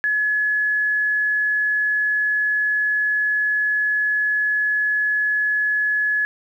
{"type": "tone", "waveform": "sine", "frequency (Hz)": 1700, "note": "G#6", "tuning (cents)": 40, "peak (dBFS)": -17, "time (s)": [0.04, 6.25], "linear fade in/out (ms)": 0, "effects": ["9-bit"]}